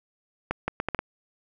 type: accelerating click train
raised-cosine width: 0.5 ms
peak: -11 dBFS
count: 6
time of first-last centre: 0.51-0.99 s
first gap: 170 ms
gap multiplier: 0.71
effects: none